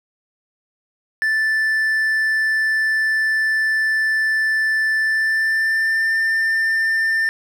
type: tone with pitch glide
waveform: triangle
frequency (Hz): 1760 to 1792.8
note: A6 to A6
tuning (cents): 0 to +32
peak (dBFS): -14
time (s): 1.22-7.29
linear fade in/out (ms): 0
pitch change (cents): +32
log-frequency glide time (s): 4.98-6.13
effects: none